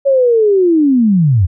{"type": "linear sweep", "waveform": "sine", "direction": "down", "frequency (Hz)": [560, 80.2], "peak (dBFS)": -7, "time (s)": [0.05, 1.47], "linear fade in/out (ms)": 20, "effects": []}